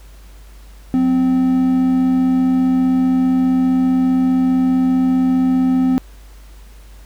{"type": "tone pair together", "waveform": "triangle", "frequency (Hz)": [182.98, 258.2], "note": ["F#3", "C4"], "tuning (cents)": [-19, -23], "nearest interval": "tritone", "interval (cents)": 596, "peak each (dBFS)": [-22, -10], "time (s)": [0.94, 5.98], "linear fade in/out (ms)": 0, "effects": ["added 50 Hz sine -37 dBFS peak until 7.05 s", "pink hiss -49 dBFS RMS until 7.05 s"]}